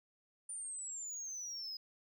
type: exponential sweep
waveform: sine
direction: down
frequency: 9300 to 5000 Hz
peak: -39 dBFS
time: 0.49-1.77 s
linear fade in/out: 5 ms
effects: tanh soft clip ceiling -40 dBFS